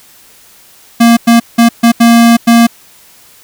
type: tone bursts at uneven times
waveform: square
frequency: 233.1 Hz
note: A#3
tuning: in tune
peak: -3 dBFS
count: 6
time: 1-1.17 / 1.27-1.4 / 1.58-1.69 / 1.83-1.92 / 2-2.37 / 2.47-2.67 s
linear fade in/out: 10 ms
effects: white hiss -41 dBFS RMS until 3.43 s